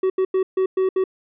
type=tone bursts at uneven times; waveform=triangle; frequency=377.4 Hz; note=F#4; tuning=34 cents sharp; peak=-14 dBFS; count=6; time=0.03-0.1 / 0.18-0.25 / 0.34-0.43 / 0.57-0.66 / 0.77-0.89 / 0.96-1.04 s; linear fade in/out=5 ms; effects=resampled to 8000 Hz